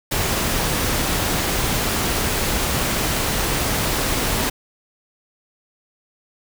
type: noise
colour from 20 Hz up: pink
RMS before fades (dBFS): -21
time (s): 0.11-4.5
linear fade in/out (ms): 10
effects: none